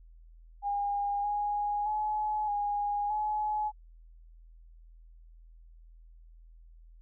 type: tone with pitch steps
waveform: sine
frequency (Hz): 811 / 825 / 850 / 821 / 848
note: G#5 / G#5 / G#5 / G#5 / G#5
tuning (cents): -41 / -12 / +40 / -20 / +36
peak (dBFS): -28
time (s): 0.62-3.72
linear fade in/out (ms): 50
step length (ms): 620
effects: added 41 Hz sine -51 dBFS peak until 7.01 s